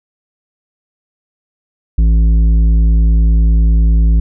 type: tone with tanh clipping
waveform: sine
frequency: 55 Hz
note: A1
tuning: in tune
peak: -8 dBFS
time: 1.98-4.2 s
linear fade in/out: 5 ms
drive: 9 dB
effects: none